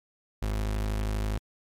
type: tone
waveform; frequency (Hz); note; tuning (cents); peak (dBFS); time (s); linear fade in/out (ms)
35% pulse; 52.4; G#1; +16; -25; 0.42-1.38; 5
effects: MP3 96 kbps